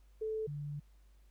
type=tone pair in turn; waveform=sine; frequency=437 / 145.83 Hz; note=A4 / D3; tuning=-12 / -12 cents; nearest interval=octave + perfect fifth; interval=1900 cents; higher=first; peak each=-34 / -38 dBFS; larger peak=first; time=0.21-0.47 / 0.47-0.8 s; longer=second; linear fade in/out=10 ms; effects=added 50 Hz sine -59 dBFS peak until 1.3 s + pink hiss -75 dBFS RMS until 1.3 s